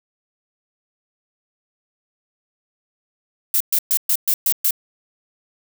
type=noise bursts; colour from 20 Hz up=violet; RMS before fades=-17 dBFS; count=7; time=3.54-4.708 s; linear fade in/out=2 ms; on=64 ms; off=120 ms; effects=none